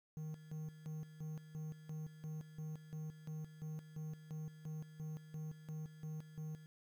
triangle tone with tremolo, 155.56 Hz, D#3, in tune, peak -40 dBFS, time 0.17-6.66 s, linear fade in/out 0 ms, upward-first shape square, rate 2.9 Hz, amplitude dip 75%, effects 11-bit

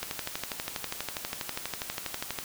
click train, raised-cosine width 0.2 ms, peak -14 dBFS, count 30, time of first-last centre 0.03-2.388 s, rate 12.3 Hz, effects white hiss -41 dBFS RMS until 2.44 s

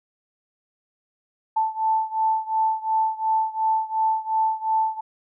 sine beating tone pair, 880 / 882.8 Hz, A5 / A5, 0 / +5 cents, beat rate 2.8 Hz, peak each -22 / -24 dBFS, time 1.56-5.01 s, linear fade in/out 10 ms, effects none

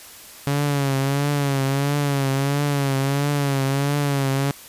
sawtooth tone with vibrato, 140 Hz, C#3, 18 cents sharp, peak -15 dBFS, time 0.47-4.51 s, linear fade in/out 0 ms, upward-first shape triangle, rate 1.5 Hz, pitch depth 73 cents each way, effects white hiss -42 dBFS RMS until 4.68 s + resampled to 32000 Hz

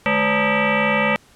sine tone with frequency modulation, 868 Hz, A5, 24 cents flat, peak -15 dBFS, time 0.06-1.16 s, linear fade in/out 0 ms, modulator 360 Hz, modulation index 4.8, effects pink hiss -52 dBFS RMS until 1.35 s + low-pass 11000 Hz 12 dB/octave

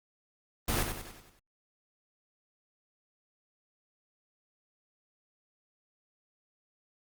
pink noise with echo, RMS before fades -29 dBFS, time 0.68-0.83 s, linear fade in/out 5 ms, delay 94 ms, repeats 6, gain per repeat -6 dB, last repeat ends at 1.394 s, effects Opus 24 kbps

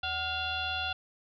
sine tone with frequency modulation, 2093 Hz, C7, in tune, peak -30 dBFS, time 0.03-0.93 s, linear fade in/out 5 ms, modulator 671 Hz, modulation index 2.5, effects none

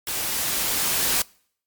white noise with level ramp, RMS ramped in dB -27 to -21 dBFS, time 0.07-1.22 s, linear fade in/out 2 ms, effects noise-tail reverb RT60 0.6 s tail -26 dB re dry + MP3 96 kbps

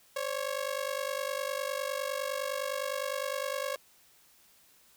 sawtooth ring-modulated tone, 550 Hz, C#5, 14 cents flat, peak -25 dBFS, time 0.16-3.76 s, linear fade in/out 2 ms, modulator 24.9 Hz, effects white hiss -62 dBFS RMS until 4.96 s

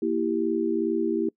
sine chord, E diminished, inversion second, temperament equal, 233.1 / 329.6 / 392 Hz, Bb3 / E4 / G4, 0 / 0 / 0 cents, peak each -29 / -25 / -27 dBFS, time 0.02-1.29 s, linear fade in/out 5 ms, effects noise-tail reverb RT60 0.1 s tail -24 dB re dry

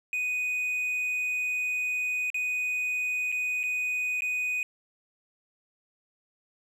triangle tone with dropouts, 2489 Hz, D#7, in tune, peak -25 dBFS, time 0.13-4.63 s, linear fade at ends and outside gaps 1 ms, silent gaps 2.302-2.344 / 3.318-3.324 / 3.632-3.637 / 4.207-4.22 s, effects none

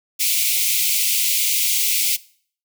white high-pass noise, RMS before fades -19 dBFS, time 0.19-2.17 s, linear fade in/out 20 ms, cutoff 2100 Hz, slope 96 dB/octave, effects noise-tail reverb RT60 0.5 s tail -20 dB re dry

